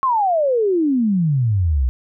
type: exponential sweep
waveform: sine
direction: down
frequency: 1100 to 59.5 Hz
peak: -14 dBFS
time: 0.03-1.89 s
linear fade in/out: 0 ms
effects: none